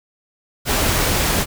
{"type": "noise", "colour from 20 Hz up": "pink", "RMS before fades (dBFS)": -18, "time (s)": [0.65, 1.46], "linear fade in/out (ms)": 50, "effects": []}